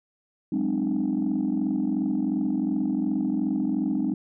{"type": "chord", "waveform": "sine", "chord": "Ab dominant seventh", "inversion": "third", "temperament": "equal with one note detuned", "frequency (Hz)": [185, 207.7, 261.6, 304.4], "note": ["Gb3", "Ab3", "C4", "Eb4"], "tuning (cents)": [0, 0, 0, -38], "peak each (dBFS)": [-31, -27, -26, -26], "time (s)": [0.52, 4.14], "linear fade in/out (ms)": 5, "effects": ["tanh soft clip ceiling -17 dBFS"]}